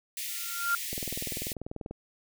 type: high-pass noise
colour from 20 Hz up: white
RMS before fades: -36 dBFS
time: 0.17-1.53 s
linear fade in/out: 2 ms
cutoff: 1800 Hz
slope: 96 dB/octave
type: tone with exponential growth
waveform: sine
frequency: 1391 Hz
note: F6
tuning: 7 cents flat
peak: -22 dBFS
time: 0.29-0.75 s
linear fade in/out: 2 ms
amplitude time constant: 100 ms
type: click train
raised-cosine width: 2 ms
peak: -24 dBFS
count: 21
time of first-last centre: 0.93-1.91 s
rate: 20.4 Hz
effects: none